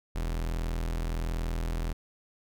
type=tone; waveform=40% pulse; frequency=41.31 Hz; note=E1; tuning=4 cents sharp; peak=-28 dBFS; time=0.15-1.93 s; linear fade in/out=10 ms; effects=none